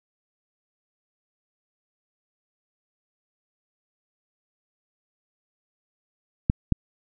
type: clicks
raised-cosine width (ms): 5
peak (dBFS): -6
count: 2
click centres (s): 6.499 / 6.723
effects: none